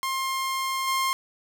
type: tone with level steps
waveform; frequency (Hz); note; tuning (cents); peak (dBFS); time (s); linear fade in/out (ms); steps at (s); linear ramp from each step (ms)
sawtooth; 1062; C6; +25; -22 / -19; 0.03-1.13; 0; 0.87; 10
effects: none